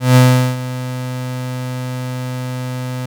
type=tone with ADSR envelope; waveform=35% pulse; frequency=126.8 Hz; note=B2; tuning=46 cents sharp; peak=-3 dBFS; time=0-3.06 s; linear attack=160 ms; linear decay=400 ms; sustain=-16 dB; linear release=7 ms; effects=none